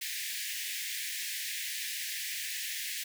pink high-pass noise, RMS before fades -37 dBFS, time 0.01-3.04 s, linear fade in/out 10 ms, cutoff 1700 Hz, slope 96 dB/octave, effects none

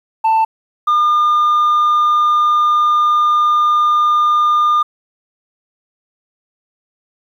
sine tone pair in turn, 888 / 1208.6 Hz, A5 / D6, +16 / +49 cents, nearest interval perfect fourth, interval 533 cents, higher second, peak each -7 dBFS, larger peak neither, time 0.24-0.45 / 0.87-4.83 s, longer second, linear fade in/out 10 ms, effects tanh soft clip ceiling -9 dBFS + 8-bit

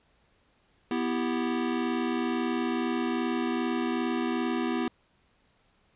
square chord, E minor, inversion second, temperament equal, 246.9 / 329.6 / 392 Hz, B3 / E4 / G4, 0 / 0 / 0 cents, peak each -30 / -32 / -35 dBFS, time 0.91-4.88 s, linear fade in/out 2 ms, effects pink hiss -67 dBFS RMS until 5.95 s + resampled to 8000 Hz

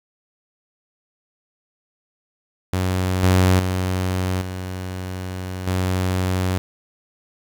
sawtooth tone with level steps, 92.5 Hz, F#2, in tune, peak -15 / -9 / -16 / -23 / -15 dBFS, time 2.73-6.58 s, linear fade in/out 0 ms, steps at 3.23 / 3.59 / 4.41 / 5.67 s, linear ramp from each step 5 ms, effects 8-bit

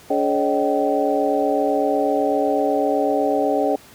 sine tone cluster, 285.8 / 424.4 / 546 / 614 / 769 Hz, D4 / G#4 / C#5 / D#5 / G5, -47 / +38 / -26 / -23 / -33 cents, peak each -23 dBFS, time 0.1-3.76 s, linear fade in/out 5 ms, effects pink hiss -46 dBFS RMS until 3.94 s + high-pass 80 Hz 12 dB/octave

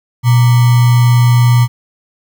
sine tone with sample-and-hold, 121.3 Hz, B2, 31 cents flat, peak -5 dBFS, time 0.23-1.68 s, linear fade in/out 50 ms, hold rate 1050 Hz, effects none

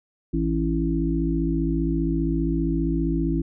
harmonic tone with a mistuned harmonic, 55.1 Hz, A1, 3 cents sharp, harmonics 1 / 3 / 5 / 6, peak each -26 / -26 / -26 / -26 dBFS, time 0.33-3.42 s, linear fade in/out 10 ms, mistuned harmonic 1, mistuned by +18 cents, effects none

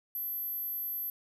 sine tone, 12250 Hz, G9, 41 cents flat, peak -33 dBFS, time 0.15-1.1 s, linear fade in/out 2 ms, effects none

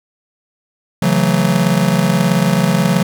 square chord, F# minor seventh, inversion second, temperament just, 138.75 / 166.5 / 185 / 222 Hz, C#3 / E3 / F#3 / A3, +2 / +18 / 0 / +16 cents, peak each -20 / -17 / -16 / -20 dBFS, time 1.02-3.03 s, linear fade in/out 5 ms, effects none

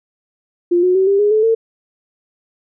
sine tone with pitch steps, 349.2 / 364.4 / 380.4 / 397 / 414.3 / 432.4 / 451.3 Hz, F4 / F#4 / F#4 / G4 / G#4 / A4 / A4, 0 / -26 / +48 / +22 / -4 / -30 / +44 cents, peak -10 dBFS, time 0.71-1.55 s, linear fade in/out 10 ms, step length 120 ms, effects none

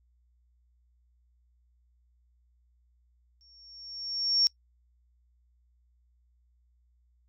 sine tone with exponential growth, 5500 Hz, F8, 27 cents flat, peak -19 dBFS, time 3.41-4.47 s, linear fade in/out 0 ms, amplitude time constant 230 ms, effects noise-tail reverb RT60 0.1 s tail -24 dB re dry + added 60 Hz sine -64 dBFS peak until 7.28 s

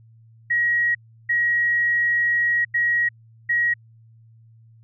sine tone bursts at uneven times, 1900 Hz, A#6, 33 cents sharp, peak -17 dBFS, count 4, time 0.5-0.95 / 1.29-2.65 / 2.74-3.09 / 3.49-3.74 s, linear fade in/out 10 ms, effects added 113 Hz sine -48 dBFS peak until 4.83 s

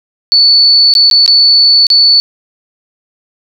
sine tone with dropouts, 4464 Hz, C#8, 11 cents sharp, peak -3 dBFS, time 0.32-2.2 s, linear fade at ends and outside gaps 0 ms, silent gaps 0.938-0.952 / 1.1-1.112 / 1.262-1.278 / 1.868-1.902 s, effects none

